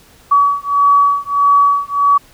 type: beating tone pair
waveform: sine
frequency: 1136 / 1137.6 Hz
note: C#6 / C#6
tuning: +42 / +45 cents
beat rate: 1.6 Hz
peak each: -12 dBFS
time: 0.31-2.18 s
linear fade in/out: 10 ms
effects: pink hiss -46 dBFS RMS until 2.33 s